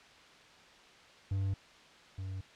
triangle tone pair in turn, 97.2 / 95.2 Hz, G2 / F#2, -14 / +50 cents, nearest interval unison, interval 36 cents, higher first, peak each -28 / -35 dBFS, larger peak first, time 1.31-1.54 / 2.18-2.41 s, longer neither, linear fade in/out 5 ms, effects white hiss -57 dBFS RMS until 2.55 s + low-pass 4000 Hz 12 dB/octave

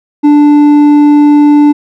sine tone with hard clipping, 293.7 Hz, D4, in tune, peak -3 dBFS, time 0.23-1.73 s, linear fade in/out 20 ms, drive 5 dB, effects none

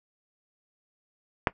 click, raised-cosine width 0.5 ms, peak -5 dBFS, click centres 1.472 s, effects noise-tail reverb RT60 0.1 s tail -18 dB re dry

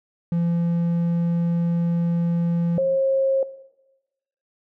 triangle / sine tone pair in turn, 170.3 / 537.6 Hz, F3 / C5, -43 / +47 cents, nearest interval octave + minor sixth, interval 1990 cents, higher second, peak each -17 dBFS, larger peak neither, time 0.32-2.78 / 2.78-3.43 s, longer first, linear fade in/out 2 ms, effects noise-tail reverb RT60 1.0 s tail -17 dB re dry

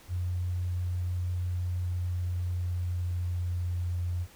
sine tone with pitch glide, 89.4 to 88.02 Hz, F2 to F2, +41 to +14 cents, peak -28 dBFS, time 0.08-4.27 s, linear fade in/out 50 ms, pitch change -27 cents, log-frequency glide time 1.73-4.13 s, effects pink hiss -55 dBFS RMS until 4.35 s

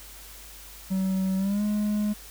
triangle tone with pitch glide, 189.7 to 209.3 Hz, F#3 to G#3, +43 to +14 cents, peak -21 dBFS, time 0.9-2.14 s, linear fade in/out 20 ms, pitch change +171 cents, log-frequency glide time 1.37-1.63 s, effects added 50 Hz sine -48 dBFS peak until 2.3 s + white hiss -46 dBFS RMS until 2.3 s

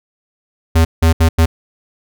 square tone bursts at uneven times, 81.9 Hz, E2, 11 cents flat, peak -8 dBFS, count 4, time 0.75-0.85 / 1.02-1.13 / 1.2-1.29 / 1.38-1.46 s, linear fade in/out 10 ms, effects none

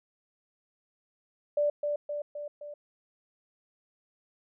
sine tone with echo, 587 Hz, D5, 1 cent flat, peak -23 dBFS, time 1.57-1.7 s, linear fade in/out 5 ms, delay 260 ms, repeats 4, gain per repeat -4 dB, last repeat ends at 2.74 s, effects none

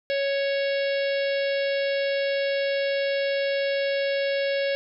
harmonic tone with a mistuned harmonic, 554.4 Hz, C#5, in tune, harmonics 1 / 3 / 4 / 5 / 6 / 7 / 8 / 9, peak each -23 / -33 / -35 / -37 / -39 / -40 / -41 / -42 dBFS, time 0.1-4.75 s, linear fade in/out 0 ms, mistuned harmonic 9, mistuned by +58 cents, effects none

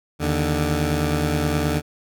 15% pulse tone pair together, 78.5 / 147.46 Hz, D#2 / D3, +16 / +7 cents, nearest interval major seventh, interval 1091 cents, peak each -16 dBFS, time 0.19-1.82 s, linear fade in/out 50 ms, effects none

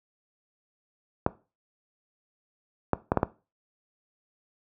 clicks, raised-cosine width 1 ms, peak -7 dBFS, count 5, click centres 1.264 / 2.933 / 3.119 / 3.173 / 3.231 s, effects noise-tail reverb RT60 0.3 s tail -18 dB re dry + high-pass 60 Hz 12 dB/octave

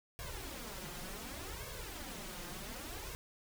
pink noise with flanger, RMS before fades -45 dBFS, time 0.19-3.15 s, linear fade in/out 0 ms, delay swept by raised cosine 1.8 to 5.7 ms, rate 0.67 Hz, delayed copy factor +0.85, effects none

